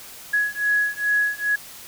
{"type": "beating tone pair", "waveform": "sine", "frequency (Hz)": [1675, 1677.4], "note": ["G#6", "G#6"], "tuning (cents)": [14, 17], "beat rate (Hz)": 2.4, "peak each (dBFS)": -22, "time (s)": [0.33, 1.56], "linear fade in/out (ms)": 10, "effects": ["white hiss -41 dBFS RMS until 1.87 s"]}